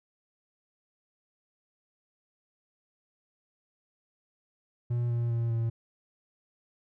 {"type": "tone with pitch steps", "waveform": "triangle", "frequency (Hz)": [120, 118.28, 116.58, 114.91], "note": ["B2", "A#2", "A#2", "A#2"], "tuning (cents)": [-49, 26, 1, -24], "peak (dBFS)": -24, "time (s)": [4.9, 5.7], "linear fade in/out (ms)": 10, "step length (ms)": 200, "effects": []}